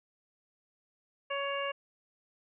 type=harmonic tone; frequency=559 Hz; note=C#5; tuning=14 cents sharp; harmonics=1 / 2 / 3 / 4 / 5; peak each=-35 / -37 / -41 / -42 / -39 dBFS; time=1.3-1.72 s; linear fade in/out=10 ms; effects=none